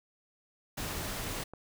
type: noise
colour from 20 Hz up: pink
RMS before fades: -37 dBFS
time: 0.77-1.44 s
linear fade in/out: 10 ms
type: clicks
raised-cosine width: 1 ms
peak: -31 dBFS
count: 2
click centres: 1.402 / 1.536 s
effects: none